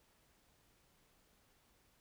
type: silence
effects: pink hiss -72 dBFS RMS until 2 s